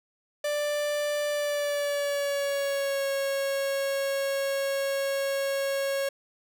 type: tone with pitch glide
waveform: 45% pulse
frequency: 589 to 549.6 Hz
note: D5 to C#5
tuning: +5 to -15 cents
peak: -26 dBFS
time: 0.44-6.09 s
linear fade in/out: 5 ms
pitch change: -120 cents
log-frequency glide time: 1.29-3.06 s
effects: none